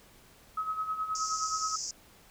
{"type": "tone with tremolo", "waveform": "sine", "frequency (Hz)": 1278, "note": "D#6", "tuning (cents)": 46, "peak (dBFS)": -28, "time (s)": [0.57, 1.76], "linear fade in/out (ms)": 5, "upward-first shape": "sine", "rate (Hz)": 9.5, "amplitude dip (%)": 65}
{"type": "band-pass noise", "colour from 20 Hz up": "pink", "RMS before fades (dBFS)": -37, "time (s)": [1.15, 1.91], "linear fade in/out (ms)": 2, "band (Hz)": [5000, 7200], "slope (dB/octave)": 96}
{"effects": ["pink hiss -58 dBFS RMS until 2.3 s"]}